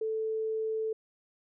sine tone, 440 Hz, A4, in tune, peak -29 dBFS, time 0.01-0.93 s, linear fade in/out 5 ms, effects none

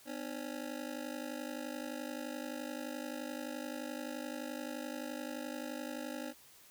25% pulse ring-modulated tone, 277.2 Hz, C#4, in tune, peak -33 dBFS, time 0.05-6.34 s, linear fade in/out 50 ms, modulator 25.8 Hz, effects white hiss -60 dBFS RMS until 6.7 s

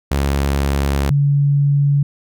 sawtooth / sine tone pair in turn, 69.8 / 142.29 Hz, C#2 / C#3, +13 / +46 cents, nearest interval octave, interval 1233 cents, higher second, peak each -11 dBFS, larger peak neither, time 0.11-1.1 / 1.1-2.03 s, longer first, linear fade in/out 5 ms, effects none

